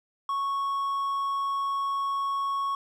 triangle tone, 1106 Hz, C#6, 4 cents flat, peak -24 dBFS, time 0.29-2.75 s, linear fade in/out 2 ms, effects none

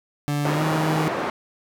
30% pulse tone with pitch glide, 145.6 to 156.95 Hz, D3 to D#3, -15 to +15 cents, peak -19 dBFS, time 0.28-1.08 s, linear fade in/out 0 ms, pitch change +130 cents, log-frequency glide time 0.44-0.65 s
white band-pass noise, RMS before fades -26 dBFS, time 0.45-1.3 s, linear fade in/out 2 ms, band 190 to 1000 Hz, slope 12 dB/octave
effects none

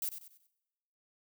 violet noise with echo, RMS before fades -35 dBFS, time 0.02-0.09 s, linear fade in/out 2 ms, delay 95 ms, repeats 4, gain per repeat -9 dB, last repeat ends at 0.47 s, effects noise-tail reverb RT60 1.0 s tail -22 dB re dry

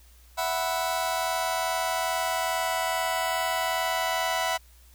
sawtooth chord, E suspended second, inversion none, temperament just, 659.3 / 741.7 / 988.9 Hz, E5 / F#5 / B5, 0 / +4 / +2 cents, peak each -26 dBFS, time 0.37-4.58 s, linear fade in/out 20 ms, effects added 60 Hz sine -52 dBFS peak until 4.94 s + white hiss -59 dBFS RMS until 4.94 s

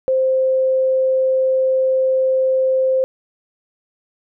sine tone, 523 Hz, C5, 1 cent flat, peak -13 dBFS, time 0.08-3.04 s, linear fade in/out 0 ms, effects none

